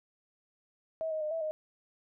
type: tone with pitch steps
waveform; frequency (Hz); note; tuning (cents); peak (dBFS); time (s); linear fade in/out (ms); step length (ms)
sine; 643 / 627 / 610 / 654 / 620; E5 / D#5 / D#5 / E5 / D#5; -43 / +13 / -34 / -14 / -6; -31; 1.01-1.51; 0; 100
effects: none